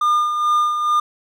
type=tone with tremolo; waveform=triangle; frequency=1209 Hz; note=D6; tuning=50 cents sharp; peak=-11 dBFS; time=0.01-1 s; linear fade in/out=5 ms; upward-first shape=sine; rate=2.3 Hz; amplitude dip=50%; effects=none